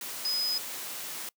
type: tone in noise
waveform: sine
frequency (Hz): 5030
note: D#8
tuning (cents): +18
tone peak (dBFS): -27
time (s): 0.25-0.58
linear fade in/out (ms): 2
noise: white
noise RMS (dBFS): -38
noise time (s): 0.01-1.29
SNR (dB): +8
effects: noise-tail reverb RT60 0.1 s tail -24 dB re dry + high-pass 200 Hz 12 dB/octave